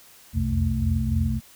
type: tone cluster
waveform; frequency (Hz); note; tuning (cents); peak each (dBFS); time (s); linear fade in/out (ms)
sine; 63.7 / 83.9 / 87.4 / 128.1 / 221.6; C2 / E2 / F2 / C3 / A3; -46 / +31 / +2 / -36 / +13; -27; 0.33-1.41; 50
effects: white hiss -51 dBFS RMS until 1.55 s